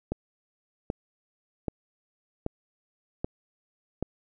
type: click train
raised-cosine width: 2 ms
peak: -15 dBFS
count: 6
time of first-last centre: 0.12-4.026 s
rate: 1.28 Hz
effects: none